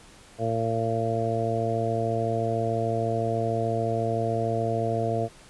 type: harmonic tone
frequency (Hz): 113.7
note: A#2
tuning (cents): -43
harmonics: 1 / 2 / 3 / 4 / 5 / 6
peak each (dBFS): -29 / -34 / -34 / -30 / -33 / -28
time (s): 0.38-5.29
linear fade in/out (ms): 50
effects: pink hiss -51 dBFS RMS until 5.49 s + resampled to 24000 Hz